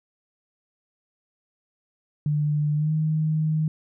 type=tone with pitch glide; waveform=sine; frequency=149 to 155.96 Hz; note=D3 to D#3; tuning=+25 to +4 cents; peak=-20 dBFS; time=2.26-3.68 s; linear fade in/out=2 ms; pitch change=+79 cents; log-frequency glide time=2.75-2.92 s; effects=none